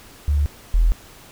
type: tone pair in turn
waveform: sine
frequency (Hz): 72.6 / 41.31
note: D2 / E1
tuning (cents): -19 / +4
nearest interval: minor seventh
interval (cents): 977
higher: first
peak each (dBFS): -15 / -12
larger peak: second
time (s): 0.28-0.46 / 0.74-0.92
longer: neither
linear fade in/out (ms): 0
effects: pink hiss -45 dBFS RMS until 1.31 s